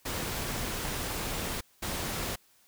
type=noise bursts at uneven times; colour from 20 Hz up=pink; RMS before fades=-34 dBFS; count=2; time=0.05-1.61 / 1.82-2.36 s; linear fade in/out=10 ms; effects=white hiss -64 dBFS RMS until 2.67 s